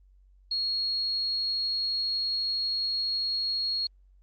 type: tone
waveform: sine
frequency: 4303 Hz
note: C8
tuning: 48 cents sharp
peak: -26 dBFS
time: 0.51-3.87 s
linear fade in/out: 5 ms
effects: added 47 Hz sine -55 dBFS peak until 4.22 s + Opus 32 kbps